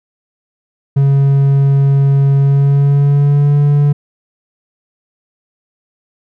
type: tone with pitch glide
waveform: triangle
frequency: 138.59 to 144.73 Hz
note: C#3 to D3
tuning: 0 to -25 cents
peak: -5 dBFS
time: 0.96-3.93 s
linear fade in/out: 10 ms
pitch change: +75 cents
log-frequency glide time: 2.38-3.57 s
effects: none